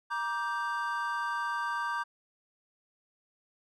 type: chord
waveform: triangle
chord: G minor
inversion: first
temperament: equal with one note detuned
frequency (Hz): 945.3 / 1174.7 / 1568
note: Bb5 / D6 / G6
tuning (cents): +24 / 0 / 0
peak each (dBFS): -33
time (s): 0.1-2.04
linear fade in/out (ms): 20
effects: none